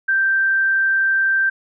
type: tone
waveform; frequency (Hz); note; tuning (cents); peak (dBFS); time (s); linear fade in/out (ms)
sine; 1568; G6; 0; -14; 0.08-1.5; 10
effects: none